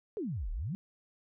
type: exponential two-way sweep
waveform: sine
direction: down then up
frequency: 467.4 to 34.65 to 209.2 Hz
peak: -33 dBFS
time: 0.17-0.75 s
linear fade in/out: 0 ms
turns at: 0.51 s
effects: none